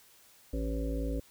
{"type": "harmonic tone with a mistuned harmonic", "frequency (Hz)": 55, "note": "A1", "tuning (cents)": 0, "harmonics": [1, 3, 5, 7, 9, 10], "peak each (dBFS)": [-32, -43, -37, -45, -41, -44], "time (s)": [0.53, 1.2], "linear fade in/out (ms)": 5, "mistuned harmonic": 10, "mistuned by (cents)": 26, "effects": ["white hiss -60 dBFS RMS until 1.3 s"]}